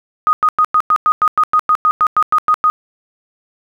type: tone bursts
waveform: sine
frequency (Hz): 1244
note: D#6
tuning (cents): -1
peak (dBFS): -8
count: 16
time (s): 0.27-2.7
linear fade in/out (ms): 0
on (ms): 60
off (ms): 98
effects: 8-bit